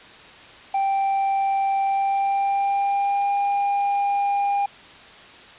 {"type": "tone with pitch glide", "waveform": "triangle", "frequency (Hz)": [784, 804.6], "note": ["G5", "G5"], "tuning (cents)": [0, 45], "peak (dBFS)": -17, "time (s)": [0.74, 4.66], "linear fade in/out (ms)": 5, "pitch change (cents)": 45, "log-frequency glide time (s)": [1.82, 3.35], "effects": ["white hiss -44 dBFS RMS until 5.58 s", "resampled to 8000 Hz"]}